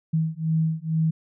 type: beating tone pair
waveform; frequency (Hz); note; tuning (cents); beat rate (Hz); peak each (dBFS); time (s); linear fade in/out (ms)
sine; 159.1 / 161.3; D#3 / E3; +39 / -37; 2.2; -24; 0.13-1.11; 10
effects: none